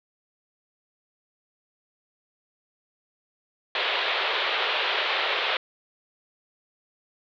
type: band-pass noise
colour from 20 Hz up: white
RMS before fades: -26 dBFS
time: 3.75-5.57 s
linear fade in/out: 2 ms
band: 390 to 3800 Hz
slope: 48 dB/octave
effects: none